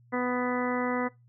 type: harmonic tone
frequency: 248.3 Hz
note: B3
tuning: 9 cents sharp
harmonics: 1 / 2 / 3 / 4 / 5 / 6 / 7 / 8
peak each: -30 / -31 / -37 / -36 / -37 / -41 / -41 / -37 dBFS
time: 0.12-1.09 s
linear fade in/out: 20 ms
effects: noise-tail reverb RT60 0.2 s tail -20 dB re dry + added 120 Hz sine -56 dBFS peak until 1.28 s